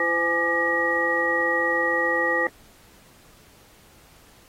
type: tone cluster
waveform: sine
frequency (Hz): 338.4 / 511 / 836 / 1192 / 1902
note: E4 / C5 / G#5 / D6 / A#6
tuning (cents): +45 / -41 / +11 / +25 / +34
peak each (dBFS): -30 / -26 / -30 / -30 / -22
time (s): 0-2.47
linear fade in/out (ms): 2
effects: pink hiss -54 dBFS RMS until 4.48 s + AAC 48 kbps